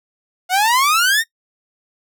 sawtooth exponential sweep, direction up, 712 to 1887 Hz, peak -9 dBFS, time 0.49-1.24 s, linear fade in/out 50 ms, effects noise-tail reverb RT60 0.1 s tail -20 dB re dry

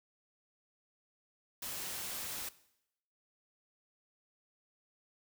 white noise, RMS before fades -41 dBFS, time 1.62-2.49 s, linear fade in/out 5 ms, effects noise-tail reverb RT60 0.8 s tail -18 dB re dry

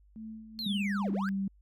sine tone with tremolo, 220 Hz, A3, in tune, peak -39 dBFS, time 0.16-1.08 s, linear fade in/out 0 ms, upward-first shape sine, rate 2.3 Hz, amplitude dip 60%
triangle linear two-way sweep, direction down then up, 4338 to 170 to 1661 Hz, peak -33 dBFS, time 0.59-1.29 s, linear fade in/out 0 ms, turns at 1.12 s
sine tone with pitch glide, 200 to 195.32 Hz, G3 to G3, +35 to -6 cents, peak -29 dBFS, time 0.66-1.48 s, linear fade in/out 5 ms, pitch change -41 cents, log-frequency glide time 1-1.24 s
effects added 50 Hz sine -58 dBFS peak until 1.61 s

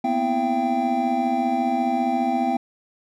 triangle tone cluster, 236.2 / 250.9 / 329.8 / 679 / 784 Hz, A#3 / B3 / E4 / F5 / G5, +23 / +28 / +1 / -49 / 0 cents, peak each -29 / -22 / -29 / -26 / -21 dBFS, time 0.04-2.57 s, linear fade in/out 5 ms, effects none

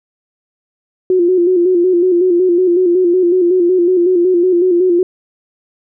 sine tone with vibrato, 357.8 Hz, F4, 42 cents sharp, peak -8 dBFS, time 1.1-5.03 s, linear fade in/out 2 ms, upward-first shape square, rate 5.4 Hz, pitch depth 56 cents each way, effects none

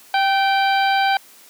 harmonic tone with a mistuned harmonic, 784 Hz, G5, in tune, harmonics 1 / 2 / 3 / 4 / 5 / 6, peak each -16 / -22 / -26 / -28 / -30 / -32 dBFS, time 0.14-1.17 s, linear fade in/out 2 ms, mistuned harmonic 2, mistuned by -34 cents, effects white hiss -47 dBFS RMS until 1.49 s + high-pass 200 Hz 12 dB/octave

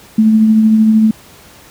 sine tone with tremolo, 218.7 Hz, A3, 10 cents flat, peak -4 dBFS, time 0.18-1.11 s, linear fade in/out 5 ms, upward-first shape triangle, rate 13 Hz, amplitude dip 35%, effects pink hiss -40 dBFS RMS until 1.7 s + high-pass 60 Hz 12 dB/octave

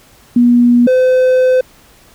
sine / triangle tone pair in turn, 241.4 / 511.5 Hz, B3 / C5, -39 / -39 cents, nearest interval octave + minor second, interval 1300 cents, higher second, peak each -5 dBFS, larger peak neither, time 0.36-0.87 / 0.87-1.61 s, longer second, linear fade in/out 5 ms, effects pink hiss -45 dBFS RMS until 2.14 s

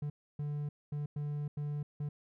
triangle tone bursts at uneven times, 146.83 Hz, D3, in tune, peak -32 dBFS, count 6, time 0.02-0.1 / 0.39-0.69 / 0.92-1.06 / 1.16-1.48 / 1.57-1.83 / 2-2.09 s, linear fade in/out 5 ms, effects none

